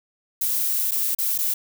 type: noise with dropouts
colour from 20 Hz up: violet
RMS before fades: -23 dBFS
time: 0.41-1.54 s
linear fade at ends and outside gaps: 5 ms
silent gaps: 0.911-0.917 / 1.149-1.185 / 1.379-1.386 s
effects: none